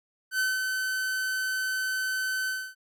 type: tone with ADSR envelope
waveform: 45% pulse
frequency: 1525 Hz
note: G6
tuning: 48 cents flat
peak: -23 dBFS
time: 0.31-2.75 s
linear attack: 82 ms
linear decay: 190 ms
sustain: -4 dB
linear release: 270 ms
effects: none